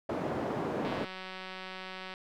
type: band-pass noise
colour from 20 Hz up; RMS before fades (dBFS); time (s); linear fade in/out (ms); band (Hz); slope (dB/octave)
white; -34; 0.09-1.05; 5; 140 to 600; 12
type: click train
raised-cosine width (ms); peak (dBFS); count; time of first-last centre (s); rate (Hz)
0.3; -26; 242; 0.85-2.139; 187
effects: none